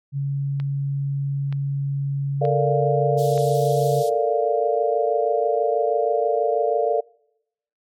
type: tone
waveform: sine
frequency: 139.5 Hz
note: C#3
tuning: 11 cents sharp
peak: -21 dBFS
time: 0.12-4.04 s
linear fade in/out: 50 ms
type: click train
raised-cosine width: 0.3 ms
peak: -22 dBFS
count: 4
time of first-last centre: 0.6-3.378 s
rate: 1.08 Hz
type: chord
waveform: sine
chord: Bb major seventh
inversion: third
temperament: equal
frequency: 440 / 466.2 / 587.3 / 698.5 Hz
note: A4 / Bb4 / D5 / F5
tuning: 0 / 0 / 0 / 0 cents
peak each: -23 dBFS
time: 2.41-7.01 s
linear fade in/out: 10 ms
type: high-pass noise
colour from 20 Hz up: pink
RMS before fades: -39 dBFS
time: 3.17-4.1 s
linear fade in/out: 20 ms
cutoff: 3300 Hz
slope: 48 dB/octave
effects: noise-tail reverb RT60 0.8 s tail -26 dB re dry + MP3 64 kbps